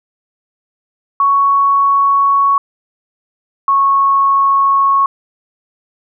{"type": "tone pair in turn", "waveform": "sine", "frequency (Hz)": [1113, 1101.5], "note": ["C#6", "C#6"], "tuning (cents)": [7, -11], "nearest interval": "unison", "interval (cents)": 18, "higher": "first", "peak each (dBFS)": -8, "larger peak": "neither", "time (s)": [[1.2, 2.58], [3.68, 5.06]], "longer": "neither", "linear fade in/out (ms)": 2, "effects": []}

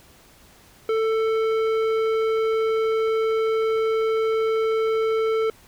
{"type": "tone with tanh clipping", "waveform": "sine", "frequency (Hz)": 443.6, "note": "A4", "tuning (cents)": 14, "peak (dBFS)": -21, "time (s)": [0.89, 5.5], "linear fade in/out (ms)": 2, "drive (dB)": 13, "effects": ["pink hiss -52 dBFS RMS until 5.67 s"]}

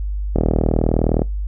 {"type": "click train", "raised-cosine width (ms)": 2, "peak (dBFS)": -3, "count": 35, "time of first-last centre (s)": [0.36, 1.219], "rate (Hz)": 39.6, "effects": ["noise-tail reverb RT60 0.2 s tail -22 dB re dry", "added 50 Hz sine -20 dBFS peak until 1.47 s"]}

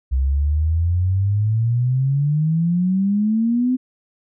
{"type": "exponential sweep", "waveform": "sine", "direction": "up", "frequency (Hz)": [64, 258.6], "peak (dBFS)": -15, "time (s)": [0.11, 3.77], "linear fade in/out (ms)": 20, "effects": []}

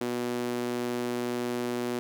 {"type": "tone with high-pass filter", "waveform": "sawtooth", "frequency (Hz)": 121.7, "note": "B2", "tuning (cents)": -25, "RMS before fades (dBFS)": -31, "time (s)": [0.01, 1.99], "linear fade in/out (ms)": 0, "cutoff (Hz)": 300, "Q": 2.9, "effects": []}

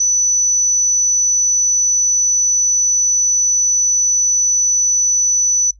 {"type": "tone", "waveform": "sine", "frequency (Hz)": 5970, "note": "F#8", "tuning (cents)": 15, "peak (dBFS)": -11, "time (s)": [0, 5.71], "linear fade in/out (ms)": 5, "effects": ["noise-tail reverb RT60 0.1 s tail -17 dB re dry", "added 50 Hz sine -42 dBFS peak until 5.79 s"]}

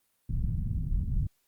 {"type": "low-pass noise", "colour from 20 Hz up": "pink", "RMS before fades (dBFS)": -29, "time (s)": [0.29, 1.27], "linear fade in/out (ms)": 5, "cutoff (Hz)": 160, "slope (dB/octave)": 24, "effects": ["white hiss -73 dBFS RMS until 1.47 s", "Opus 32 kbps"]}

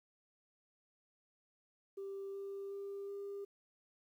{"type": "tone with pitch steps", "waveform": "sine", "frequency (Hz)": [392.7, 395.2, 397.7, 400.3], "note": ["G4", "G4", "G4", "G4"], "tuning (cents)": [3, 14, 25, 36], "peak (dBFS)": -40, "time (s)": [1.97, 3.45], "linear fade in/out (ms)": 10, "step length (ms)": 370, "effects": ["tanh soft clip ceiling -39 dBFS", "12-bit"]}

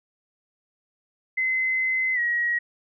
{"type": "tone with pitch glide", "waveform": "sine", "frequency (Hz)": [2050, 1901.7], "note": ["C7", "A#6"], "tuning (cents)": [-36, 34], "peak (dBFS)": -21, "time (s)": [1.37, 2.59], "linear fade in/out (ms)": 10, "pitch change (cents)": -130, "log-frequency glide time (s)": [2.14, 2.19], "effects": []}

